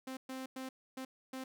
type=tone bursts at uneven times; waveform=sawtooth; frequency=261.6 Hz; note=C4; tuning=in tune; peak=-37 dBFS; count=5; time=0.07-0.17 / 0.29-0.46 / 0.56-0.69 / 0.97-1.05 / 1.33-1.44 s; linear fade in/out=5 ms; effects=none